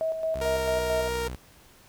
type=tone with tremolo; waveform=sine; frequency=643 Hz; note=E5; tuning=43 cents flat; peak=-24 dBFS; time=0.01-1.08 s; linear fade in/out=0 ms; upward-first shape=square; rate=4.5 Hz; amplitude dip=50%
type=tone with pitch glide; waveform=sawtooth; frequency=65.9 to 62.53 Hz; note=C2 to B1; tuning=+13 to +22 cents; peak=-30 dBFS; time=0.35-1.36 s; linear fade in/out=5 ms; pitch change=-91 cents; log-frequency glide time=0.64-0.75 s
type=tone with vibrato; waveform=sawtooth; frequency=466.2 Hz; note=A#4; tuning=in tune; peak=-24 dBFS; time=0.41-1.28 s; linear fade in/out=5 ms; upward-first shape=triangle; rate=3.2 Hz; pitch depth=9 cents each way
effects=pink hiss -55 dBFS RMS until 1.88 s